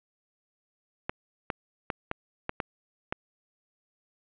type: clicks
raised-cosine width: 0.5 ms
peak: -14 dBFS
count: 7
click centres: 1.095 / 1.502 / 1.902 / 2.114 / 2.494 / 2.602 / 3.125 s
effects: resampled to 8000 Hz + 7-bit